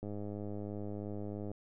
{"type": "click train", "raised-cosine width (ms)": 2, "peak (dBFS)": -29, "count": 154, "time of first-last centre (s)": [0.03, 1.515], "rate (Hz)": 103, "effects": []}